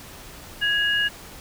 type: tone pair together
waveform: sine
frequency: 1662 / 2863 Hz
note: G#6 / F7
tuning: +1 / +42 cents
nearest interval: major sixth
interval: 941 cents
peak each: -21 / -23 dBFS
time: 0.61-1.09 s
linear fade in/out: 20 ms
effects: pink hiss -42 dBFS RMS until 1.4 s